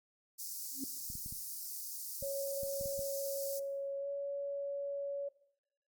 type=high-pass noise; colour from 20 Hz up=white; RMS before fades=-43 dBFS; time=0.38-3.6 s; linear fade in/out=20 ms; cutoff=4800 Hz; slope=48 dB/octave
type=tone with exponential growth; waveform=sine; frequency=270 Hz; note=C#4; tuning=45 cents flat; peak=-34 dBFS; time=0.71-0.84 s; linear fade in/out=2 ms; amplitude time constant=27 ms
type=clicks; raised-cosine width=5 ms; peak=-36 dBFS; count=9; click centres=1.101 / 1.154 / 1.261 / 1.325 / 2.225 / 2.633 / 2.811 / 2.858 / 2.992 s
type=tone with pitch glide; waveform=sine; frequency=554.4 to 562.8 Hz; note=C#5 to C#5; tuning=0 to +26 cents; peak=-36 dBFS; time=2.22-5.29 s; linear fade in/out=10 ms; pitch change=+26 cents; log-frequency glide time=3.99-4.08 s
effects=noise-tail reverb RT60 0.7 s tail -18 dB re dry + Opus 48 kbps